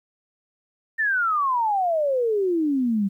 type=exponential sweep; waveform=sine; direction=down; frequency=1827 to 190.2 Hz; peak=-19 dBFS; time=0.98-3.09 s; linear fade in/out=20 ms; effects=10-bit

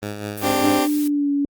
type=tone with tremolo; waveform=10% pulse; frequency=103.83 Hz; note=G#2; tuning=in tune; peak=-17 dBFS; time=0.02-0.8 s; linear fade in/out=10 ms; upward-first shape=sine; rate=4.9 Hz; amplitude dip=50%
type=noise; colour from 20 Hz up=blue; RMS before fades=-33 dBFS; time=0.37-1.08 s; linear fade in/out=5 ms
type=chord; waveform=20% pulse; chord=C suspended second; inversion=none; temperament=just; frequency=261.6 / 294.3 / 392.4 Hz; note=C4 / D4 / G4; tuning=0 / +4 / +2 cents; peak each=-18 dBFS; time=0.41-0.88 s; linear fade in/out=50 ms
type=tone with pitch glide; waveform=sine; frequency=295.9 to 283.8 Hz; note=D4 to C#4; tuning=+13 to +41 cents; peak=-17 dBFS; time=0.64-1.45 s; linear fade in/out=2 ms; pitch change=-72 cents; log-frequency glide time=0.99-1.31 s
effects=Opus 24 kbps

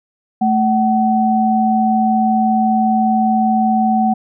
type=tone pair together; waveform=sine; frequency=220 / 754.2 Hz; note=A3 / F#5; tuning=0 / +33 cents; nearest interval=octave + major sixth; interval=2133 cents; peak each=-14 dBFS; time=0.41-4.14 s; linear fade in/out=10 ms; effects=none

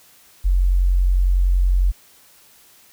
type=tone; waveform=sine; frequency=45.41 Hz; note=F#1; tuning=32 cents flat; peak=-13 dBFS; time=0.44-1.92 s; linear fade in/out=20 ms; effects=white hiss -51 dBFS RMS until 2.92 s

